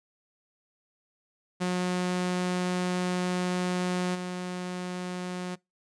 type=tone with level steps; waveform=sawtooth; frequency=180.7 Hz; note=F#3; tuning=41 cents flat; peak=-22 / -28 dBFS; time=1.6-5.56 s; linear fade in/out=20 ms; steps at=4.14 s; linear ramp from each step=20 ms; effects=noise-tail reverb RT60 0.2 s tail -24 dB re dry + resampled to 22050 Hz